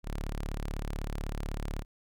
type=tone; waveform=sawtooth; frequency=36.01 Hz; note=D1; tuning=33 cents flat; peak=-29 dBFS; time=0.03-1.85 s; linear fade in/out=50 ms; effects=none